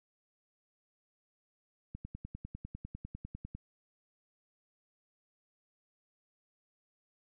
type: click train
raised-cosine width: 5 ms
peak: -30 dBFS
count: 17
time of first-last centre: 1.95-3.55 s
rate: 10 Hz
effects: none